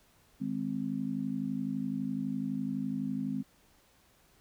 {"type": "chord", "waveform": "sine", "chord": "Ab major", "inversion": "second", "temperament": "just", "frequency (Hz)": [155.74, 207.7, 259.6], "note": ["Eb3", "Ab3", "C4"], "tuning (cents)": [2, 0, -13], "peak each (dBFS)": [-40, -35, -34], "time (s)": [0.4, 3.43], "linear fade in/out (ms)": 20, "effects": ["pink hiss -65 dBFS RMS until 4.4 s"]}